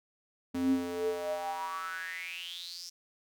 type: tone with high-pass filter sweep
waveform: square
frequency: 87.31 Hz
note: F2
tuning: in tune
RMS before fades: -35 dBFS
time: 0.54-2.9 s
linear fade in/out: 10 ms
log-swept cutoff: 210 to 5600 Hz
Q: 9
effects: none